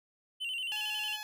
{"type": "tone with vibrato", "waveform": "triangle", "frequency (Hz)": 2898, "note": "F#7", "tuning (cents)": -37, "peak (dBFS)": -32, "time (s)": [0.4, 1.17], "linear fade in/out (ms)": 20, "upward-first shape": "square", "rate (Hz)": 11, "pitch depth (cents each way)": 81}
{"type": "tone", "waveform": "10% pulse", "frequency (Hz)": 850, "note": "G#5", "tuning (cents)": 40, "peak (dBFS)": -31, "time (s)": [0.72, 1.23], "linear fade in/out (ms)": 0}
{"effects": []}